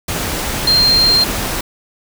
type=tone in noise; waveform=sine; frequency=4186 Hz; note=C8; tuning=in tune; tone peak=-9 dBFS; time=0.67-1.24 s; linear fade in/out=5 ms; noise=pink; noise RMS=-20 dBFS; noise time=0.08-1.61 s; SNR=+8 dB; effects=none